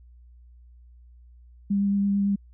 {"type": "tone with vibrato", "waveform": "sine", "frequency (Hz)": 200, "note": "G3", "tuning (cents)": 35, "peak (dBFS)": -20, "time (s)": [1.7, 2.36], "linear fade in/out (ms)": 10, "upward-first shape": "sine", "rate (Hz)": 9, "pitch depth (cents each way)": 11, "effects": ["added 60 Hz sine -48 dBFS peak until 2.53 s"]}